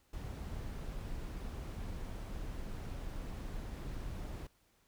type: noise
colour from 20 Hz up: brown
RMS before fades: -42 dBFS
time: 0.13-4.47 s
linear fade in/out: 5 ms
effects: pink hiss -72 dBFS RMS until 4.87 s